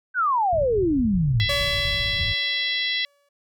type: exponential sweep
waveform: sine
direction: down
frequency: 1561 to 93.4 Hz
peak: -18 dBFS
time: 0.14-1.48 s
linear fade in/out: 50 ms
type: low-pass noise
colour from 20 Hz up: white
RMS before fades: -31 dBFS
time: 0.52-2.34 s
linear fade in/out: 10 ms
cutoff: 120 Hz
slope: 24 dB/octave
type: harmonic tone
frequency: 668 Hz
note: E5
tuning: 23 cents sharp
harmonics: 3 / 4 / 5 / 6 / 7 / 8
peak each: -26 / -34 / -26 / -29 / -38 / -37 dBFS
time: 1.4-3.05 s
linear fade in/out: 0 ms
type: tone with exponential decay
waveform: sawtooth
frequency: 570 Hz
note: C#5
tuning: 48 cents sharp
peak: -20 dBFS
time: 1.49-3.29 s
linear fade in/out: 5 ms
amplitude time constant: 390 ms
effects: none